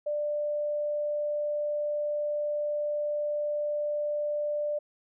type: tone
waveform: sine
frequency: 592 Hz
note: D5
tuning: 14 cents sharp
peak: -27 dBFS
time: 0.06-4.79 s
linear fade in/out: 10 ms
effects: none